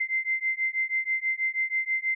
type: beating tone pair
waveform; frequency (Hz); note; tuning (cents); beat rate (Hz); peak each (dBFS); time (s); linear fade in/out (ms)
sine; 2077 / 2083.2; C7 / C7; -13 / -8; 6.2; -28; 0-2.15; 10
effects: none